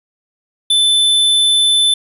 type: tone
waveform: square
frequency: 3520 Hz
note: A7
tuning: in tune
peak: -10 dBFS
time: 0.7-1.94 s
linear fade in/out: 5 ms
effects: resampled to 32000 Hz